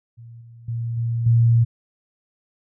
sine tone with level steps, 116.54 Hz, A#2, in tune, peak -38 / -41 / -23 / -20 / -12 dBFS, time 0.17-1.65 s, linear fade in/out 20 ms, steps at 0.41 / 0.68 / 0.97 / 1.26 s, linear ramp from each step 5 ms, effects none

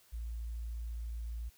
sine tone, 57.1 Hz, A#1, 35 cents flat, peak -37 dBFS, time 0.12-1.5 s, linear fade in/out 20 ms, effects white hiss -65 dBFS RMS until 1.57 s

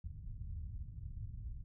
white low-pass noise, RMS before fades -45 dBFS, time 0.04-1.64 s, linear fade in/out 5 ms, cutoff 100 Hz, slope 24 dB/octave, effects none

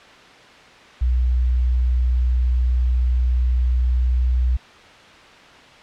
sine tone with pitch glide, 61.74 to 62.13 Hz, B1 to B1, 0 to +11 cents, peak -15 dBFS, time 1.01-4.57 s, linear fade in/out 10 ms, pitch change +11 cents, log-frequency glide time 3.63-4.37 s, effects white hiss -44 dBFS RMS until 5.82 s + low-pass 3000 Hz 12 dB/octave

